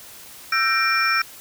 sine tone cluster, 1336 / 1564 / 1856 / 2371 / 5420 Hz, E6 / G6 / A#6 / D7 / E8, +23 / -4 / -8 / +16 / +47 cents, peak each -21 / -25 / -27 / -22 / -26 dBFS, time 0.52-1.22 s, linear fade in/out 5 ms, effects white hiss -42 dBFS RMS until 1.4 s

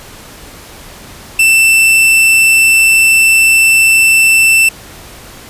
45% pulse tone, 2667 Hz, E7, 20 cents sharp, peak -5 dBFS, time 1.39-4.69 s, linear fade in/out 5 ms, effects pink hiss -33 dBFS RMS until 5.49 s + resampled to 32000 Hz

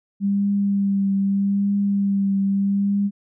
sine tone with vibrato, 198.6 Hz, G3, 23 cents sharp, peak -17 dBFS, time 0.2-3.11 s, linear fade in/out 50 ms, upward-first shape triangle, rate 0.8 Hz, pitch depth 25 cents each way, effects none

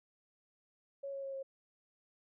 sine tone with pitch steps, 554.4 / 549.3 / 544.2 / 539.2 Hz, C#5 / C#5 / C#5 / C#5, 0 / -16 / -32 / -48 cents, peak -39 dBFS, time 1.03-1.43 s, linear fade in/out 10 ms, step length 100 ms, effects none

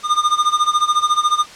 square tone with tremolo, 1214 Hz, D#6, 43 cents flat, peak -11 dBFS, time 0.03-1.46 s, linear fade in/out 50 ms, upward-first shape sine, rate 14 Hz, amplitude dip 85%, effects white hiss -38 dBFS RMS until 1.55 s + low-pass 6000 Hz 12 dB/octave

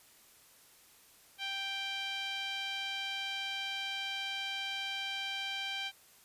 5% pulse tone with low-pass filter, 785 Hz, G5, 2 cents sharp, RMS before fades -38 dBFS, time 1.38-5.92 s, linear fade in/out 50 ms, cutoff 3100 Hz, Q 2.4, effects white hiss -61 dBFS RMS until 6.24 s + resampled to 32000 Hz

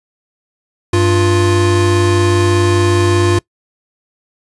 square tone pair together, 97.73 / 350 Hz, G2 / F4, -5 / +4 cents, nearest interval octave + minor seventh, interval 2209 cents, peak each -13 dBFS, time 0.93-3.39 s, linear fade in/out 5 ms, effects noise-tail reverb RT60 0.1 s tail -23 dB re dry + resampled to 24000 Hz

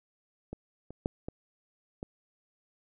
clicks, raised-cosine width 2 ms, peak -25 / -30 / -15 / -23 / -24 dBFS, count 5, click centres 0.53 / 0.906 / 1.059 / 1.285 / 2.029 s, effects none

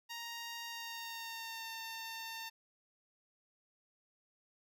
10% pulse tone with pitch glide, 934 to 904.8 Hz, A#5 to A5, +3 to +48 cents, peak -34 dBFS, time 0.09-2.5 s, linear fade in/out 20 ms, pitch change -55 cents, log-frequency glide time 0.66-1.71 s, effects none

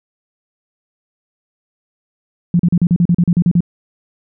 sine tone bursts, 173.6 Hz, F3, 10 cents flat, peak -8 dBFS, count 12, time 2.54-3.606 s, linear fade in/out 2 ms, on 54 ms, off 38 ms, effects none

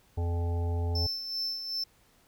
harmonic tone, 85.7 Hz, F2, 32 cents flat, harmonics 1 / 3 / 5 / 7 / 9 / 10, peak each -27 / -43 / -40 / -47 / -45 / -48 dBFS, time 0.17-1.07 s, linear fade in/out 10 ms
triangle tone with tremolo, 5310 Hz, E8, 12 cents sharp, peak -28 dBFS, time 0.95-1.84 s, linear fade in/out 5 ms, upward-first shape sine, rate 2.6 Hz, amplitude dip 55%
effects pink hiss -64 dBFS RMS until 2.27 s

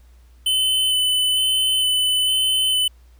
square tone with vibrato, 3026 Hz, F#7, 38 cents sharp, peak -17 dBFS, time 0.46-2.88 s, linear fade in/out 5 ms, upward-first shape square, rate 1.1 Hz, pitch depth 9 cents each way, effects added 60 Hz sine -46 dBFS peak until 3.19 s + pink hiss -61 dBFS RMS until 3.19 s

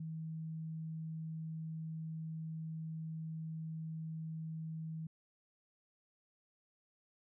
sine tone, 160 Hz, D#3, 49 cents sharp, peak -40 dBFS, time 0-5.07 s, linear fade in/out 5 ms, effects none

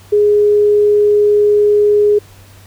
sine tone, 415.3 Hz, G#4, in tune, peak -7 dBFS, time 0.12-2.19 s, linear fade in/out 10 ms, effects added 97 Hz sine -40 dBFS peak until 2.66 s + pink hiss -44 dBFS RMS until 2.66 s

